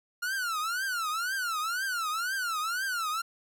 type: tone with vibrato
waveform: 45% pulse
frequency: 1400 Hz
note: F6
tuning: 4 cents sharp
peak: -29 dBFS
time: 0.22-3.22 s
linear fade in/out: 10 ms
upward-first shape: triangle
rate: 2 Hz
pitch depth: 250 cents each way
effects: none